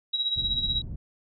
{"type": "tone with tremolo", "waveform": "sine", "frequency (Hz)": 3858, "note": "B7", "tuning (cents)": -41, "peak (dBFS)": -22, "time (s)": [0.13, 0.82], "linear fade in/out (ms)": 10, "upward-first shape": "sine", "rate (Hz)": 16, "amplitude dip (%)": 65}
{"type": "low-pass noise", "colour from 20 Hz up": "pink", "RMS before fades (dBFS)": -35, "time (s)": [0.36, 0.96], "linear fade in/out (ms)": 5, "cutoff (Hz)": 140, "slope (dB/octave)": 12}
{"effects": []}